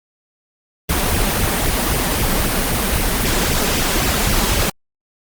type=noise with flanger; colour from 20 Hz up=pink; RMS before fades=-17 dBFS; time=0.89-4.7 s; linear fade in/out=5 ms; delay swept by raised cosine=0.35 to 5.25 ms; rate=3.8 Hz; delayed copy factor=+0.7; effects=Opus 32 kbps